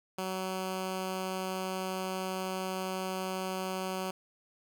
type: tone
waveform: 10% pulse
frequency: 187.6 Hz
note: F#3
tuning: 24 cents sharp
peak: -25 dBFS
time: 0.18-4.11 s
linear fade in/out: 5 ms
effects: none